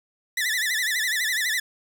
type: tone with vibrato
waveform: sawtooth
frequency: 1864.7 Hz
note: A#6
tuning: in tune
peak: -19 dBFS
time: 0.37-1.6 s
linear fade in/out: 5 ms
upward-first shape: sine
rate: 12 Hz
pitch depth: 150 cents each way
effects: 8-bit